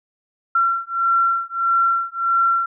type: beating tone pair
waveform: sine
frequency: 1361 / 1362.6 Hz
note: F6 / F6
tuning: -45 / -43 cents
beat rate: 1.6 Hz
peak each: -19 dBFS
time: 0.55-2.66 s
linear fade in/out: 5 ms
effects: none